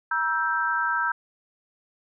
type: chord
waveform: sine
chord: E diminished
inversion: second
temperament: equal with one note detuned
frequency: 953 / 1318.5 / 1568 Hz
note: Bb5 / E6 / G6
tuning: +38 / 0 / 0 cents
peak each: -28 / -27 / -25 dBFS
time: 0.11-1.12 s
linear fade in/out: 5 ms
effects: none